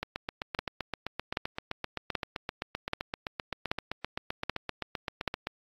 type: two click trains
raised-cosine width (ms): 0.3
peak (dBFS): -12 / -16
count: 7 / 43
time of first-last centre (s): 0.59-5.277 / 0.03-5.47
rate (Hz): 1.28 / 7.72
effects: AAC 32 kbps